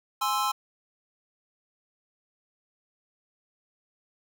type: chord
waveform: square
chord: Ab augmented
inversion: none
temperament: equal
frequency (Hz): 830.6 / 1046.5 / 1318.5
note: Ab5 / C6 / E6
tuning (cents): 0 / 0 / 0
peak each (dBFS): -31 / -29 / -30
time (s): 0.21-0.52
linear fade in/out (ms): 10
effects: none